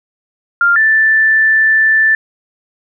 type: tone pair in turn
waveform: sine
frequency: 1396.9 / 1763.9 Hz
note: F6 / A6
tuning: 0 / +4 cents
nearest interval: major third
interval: 404 cents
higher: second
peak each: -7 dBFS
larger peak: neither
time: 0.61-0.76 / 0.76-2.15 s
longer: second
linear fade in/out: 2 ms
effects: none